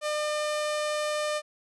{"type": "tone", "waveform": "sawtooth", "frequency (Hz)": 602, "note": "D5", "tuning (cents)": 43, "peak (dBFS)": -23, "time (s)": [0.01, 1.42], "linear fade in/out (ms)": 50, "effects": ["resampled to 24000 Hz"]}